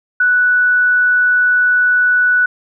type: tone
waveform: sine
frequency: 1480 Hz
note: F#6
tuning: in tune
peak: -9 dBFS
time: 0.2-2.46 s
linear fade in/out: 5 ms
effects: none